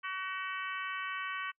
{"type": "harmonic tone", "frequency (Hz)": 377.7, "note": "F#4", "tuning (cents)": 36, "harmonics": [3, 4, 5, 6, 7, 8], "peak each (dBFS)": [-39, -41, -43, -45, -46, -47], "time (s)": [0.03, 1.52], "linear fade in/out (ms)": 20, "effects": ["noise-tail reverb RT60 0.1 s tail -26 dB re dry"]}